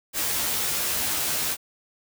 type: noise with comb filter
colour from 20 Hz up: white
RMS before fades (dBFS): -26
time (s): 0.13-1.57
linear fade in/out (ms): 50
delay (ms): 13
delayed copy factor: +0.75
effects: none